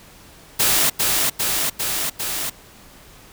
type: noise with echo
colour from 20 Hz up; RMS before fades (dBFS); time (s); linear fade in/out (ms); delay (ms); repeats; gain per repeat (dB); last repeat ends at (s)
white; -17; 0.59-0.9; 10; 400; 4; -2; 2.5
effects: pink hiss -46 dBFS RMS until 3.32 s